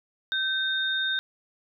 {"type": "tone pair together", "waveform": "sine", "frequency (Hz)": [1546, 3671], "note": ["G6", "A#7"], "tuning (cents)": [-24, -27], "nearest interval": "octave + minor third", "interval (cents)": 1497, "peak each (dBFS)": -27, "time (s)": [0.32, 1.19], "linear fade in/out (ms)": 0, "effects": []}